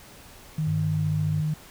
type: tone with pitch glide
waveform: sine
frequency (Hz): 155.56 to 153.6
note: D#3 to D#3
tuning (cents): 0 to -22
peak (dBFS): -23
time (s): 0.58-1.54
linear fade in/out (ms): 5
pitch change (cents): -22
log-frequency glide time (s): 0.83-1.14
type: tone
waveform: sine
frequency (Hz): 99.7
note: G2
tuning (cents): +30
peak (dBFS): -28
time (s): 0.66-1.42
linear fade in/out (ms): 20
effects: pink hiss -48 dBFS RMS until 1.7 s